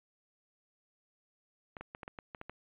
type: clicks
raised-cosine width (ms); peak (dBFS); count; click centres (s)
0.5; -28; 9; 1.768 / 1.81 / 1.949 / 2.032 / 2.079 / 2.188 / 2.348 / 2.414 / 2.496
effects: resampled to 8000 Hz